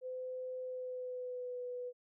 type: tone with pitch glide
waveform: sine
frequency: 510 to 494.3 Hz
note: C5 to B4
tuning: -44 to +1 cents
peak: -39 dBFS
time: 0.01-1.93 s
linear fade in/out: 50 ms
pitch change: -55 cents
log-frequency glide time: 0.61-1.63 s
effects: none